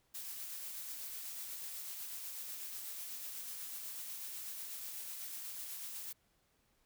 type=noise with tremolo; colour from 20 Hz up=blue; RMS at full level=-44 dBFS; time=0.14-6.13 s; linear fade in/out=10 ms; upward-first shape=sine; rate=8.1 Hz; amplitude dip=25%; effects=pink hiss -75 dBFS RMS until 6.85 s